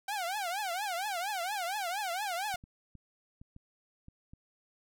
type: tone with vibrato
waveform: sawtooth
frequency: 762 Hz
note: G5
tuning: 49 cents flat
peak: -29 dBFS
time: 0.08-2.56 s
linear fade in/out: 5 ms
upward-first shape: triangle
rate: 4.3 Hz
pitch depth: 240 cents each way
type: clicks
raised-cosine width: 5 ms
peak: -38 dBFS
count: 7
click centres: 2.543 / 2.639 / 2.953 / 3.415 / 3.564 / 4.084 / 4.335 s
effects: none